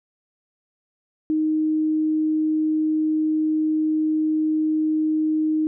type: tone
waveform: sine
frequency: 311.1 Hz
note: D#4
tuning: in tune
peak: -18 dBFS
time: 1.3-5.67 s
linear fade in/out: 0 ms
effects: none